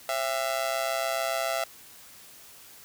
sawtooth tone with amplitude modulation, 669 Hz, E5, 25 cents sharp, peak -19 dBFS, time 0.09-1.64 s, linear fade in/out 2 ms, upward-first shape sine, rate 127 Hz, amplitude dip 85%, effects white hiss -50 dBFS RMS until 2.84 s

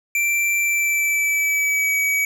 square tone with pitch glide, 2349 to 2272 Hz, D7 to C#7, 0 to +42 cents, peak -18 dBFS, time 0.15-2.25 s, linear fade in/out 2 ms, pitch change -58 cents, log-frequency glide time 0.6-1.96 s, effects none

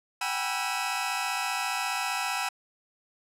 sawtooth tone cluster, 756 / 811 / 977 / 1333 / 2550 Hz, F#5 / G#5 / B5 / E6 / D#7, +37 / -41 / -19 / +19 / +42 cents, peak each -31 dBFS, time 0.21-2.49 s, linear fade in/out 5 ms, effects low-pass 12000 Hz 12 dB/octave

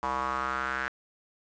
square tone with band-pass filter sweep, 65.41 Hz, C2, in tune, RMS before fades -31 dBFS, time 0.03-0.88 s, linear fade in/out 0 ms, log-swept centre 1000 to 1600 Hz, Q 4.6, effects resampled to 16000 Hz + 8-bit

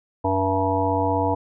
harmonic tone, 95.8 Hz, G2, 39 cents flat, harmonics 1 / 3 / 5 / 7 / 9 / 10, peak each -26 / -26 / -26 / -26 / -26 / -26 dBFS, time 0.24-1.35 s, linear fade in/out 10 ms, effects none

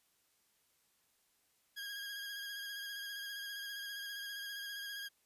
20% pulse tone with vibrato, 1634 Hz, G#6, 29 cents flat, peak -37 dBFS, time 1.76-5.09 s, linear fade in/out 20 ms, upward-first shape square, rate 15 Hz, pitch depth 23 cents each way, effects white hiss -75 dBFS RMS until 5.25 s + resampled to 32000 Hz

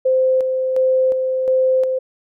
sine tone with tremolo, 519 Hz, C5, 14 cents flat, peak -12 dBFS, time 0.05-1.99 s, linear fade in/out 10 ms, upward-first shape square, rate 1.4 Hz, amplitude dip 40%, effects none

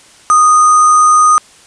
sine tone with sample-and-hold, 1237 Hz, D#6, 10 cents flat, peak -4 dBFS, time 0.3-1.38 s, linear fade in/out 0 ms, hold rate 7350 Hz, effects white hiss -42 dBFS RMS until 1.66 s + resampled to 22050 Hz

